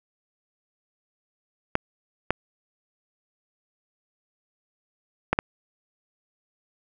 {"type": "clicks", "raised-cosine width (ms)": 0.5, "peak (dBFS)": -5, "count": 4, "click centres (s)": [1.754, 2.306, 5.33, 5.389], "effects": []}